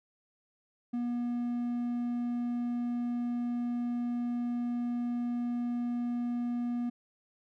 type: tone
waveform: triangle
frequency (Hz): 240.8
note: B3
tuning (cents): -44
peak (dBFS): -28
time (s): 0.93-6.9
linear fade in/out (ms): 10
effects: none